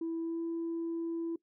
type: tone with pitch glide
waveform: sine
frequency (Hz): 329.6 to 333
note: E4 to E4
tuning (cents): 0 to +18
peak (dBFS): -31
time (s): 0.01-1.36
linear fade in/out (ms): 5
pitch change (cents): +18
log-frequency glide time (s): 0.2-0.41
effects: noise-tail reverb RT60 0.1 s tail -20 dB re dry + tanh soft clip ceiling -30 dBFS